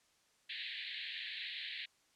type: band-pass noise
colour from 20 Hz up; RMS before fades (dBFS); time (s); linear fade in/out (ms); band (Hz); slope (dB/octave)
white; -44; 0.49-1.86; 10; 1700 to 4200; 96
effects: white hiss -72 dBFS RMS until 2.15 s + low-pass 8000 Hz 12 dB/octave